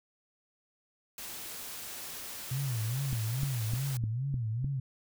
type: noise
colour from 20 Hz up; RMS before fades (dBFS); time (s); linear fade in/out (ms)
white; -42; 1.18-3.97; 2
type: tone with vibrato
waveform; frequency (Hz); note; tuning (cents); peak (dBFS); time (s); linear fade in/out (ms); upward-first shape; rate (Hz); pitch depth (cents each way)
sine; 123.47; B2; 0; -30; 2.51-4.8; 5; sine; 2.4; 220
type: click train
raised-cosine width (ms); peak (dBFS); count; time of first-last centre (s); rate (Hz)
5; -23; 6; 3.13-4.645; 3.3
effects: none